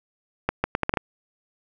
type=accelerating click train; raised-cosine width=0.5 ms; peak=-6 dBFS; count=7; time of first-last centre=0.49-0.972 s; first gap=150 ms; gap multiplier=0.74; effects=none